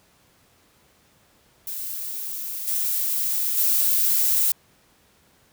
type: noise with level steps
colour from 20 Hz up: violet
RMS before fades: -31 / -24 / -20 dBFS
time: 1.67-4.52 s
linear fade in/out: 2 ms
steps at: 2.67 / 3.57 s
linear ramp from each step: 10 ms
effects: pink hiss -59 dBFS RMS until 5.52 s + high-pass 60 Hz 12 dB/octave